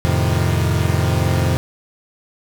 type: chord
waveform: 40% pulse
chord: F dominant seventh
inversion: none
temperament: equal with one note detuned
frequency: 87.31 / 109.62 / 130.81 / 155.56 Hz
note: F2 / A2 / C3 / Eb3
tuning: 0 / -6 / 0 / 0 cents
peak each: -18 / -20 / -20 / -22 dBFS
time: 0.05-1.57 s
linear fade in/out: 0 ms
effects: none